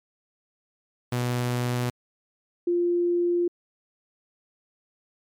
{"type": "tone pair in turn", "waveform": ["sawtooth", "sine"], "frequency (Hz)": [122.8, 348.6], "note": ["B2", "F4"], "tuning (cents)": [-9, -3], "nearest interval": "octave + tritone", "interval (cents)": 1806, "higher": "second", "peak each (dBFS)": -20, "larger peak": "neither", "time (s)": [[1.12, 1.9], [2.67, 3.48]], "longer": "second", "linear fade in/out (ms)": 5, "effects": ["MP3 96 kbps"]}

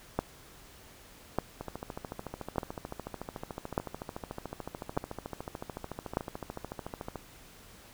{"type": "two click trains", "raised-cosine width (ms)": 1, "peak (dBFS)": [-23, -13], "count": [77, 6], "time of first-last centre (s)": [[1.61, 7.157], [0.19, 6.171]], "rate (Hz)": [13.7, 0.836], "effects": ["pink hiss -54 dBFS RMS until 7.93 s"]}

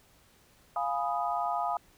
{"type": "chord", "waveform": "sine", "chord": "F half-diminished seventh", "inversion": "none", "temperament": "equal", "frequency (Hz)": [698.5, 830.6, 987.8, 1244.5], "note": ["F5", "Ab5", "Cb6", "Eb6"], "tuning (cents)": [0, 0, 0, 0], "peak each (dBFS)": [-32, -33, -36, -34], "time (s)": [0.76, 1.77], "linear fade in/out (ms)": 2, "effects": ["pink hiss -62 dBFS RMS until 1.97 s"]}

